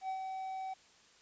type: tone with ADSR envelope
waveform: triangle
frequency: 761 Hz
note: F#5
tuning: 48 cents sharp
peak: -32 dBFS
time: 0.01-0.74 s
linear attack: 78 ms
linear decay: 87 ms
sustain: -4 dB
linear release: 9 ms
effects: white hiss -63 dBFS RMS until 1.21 s + resampled to 16000 Hz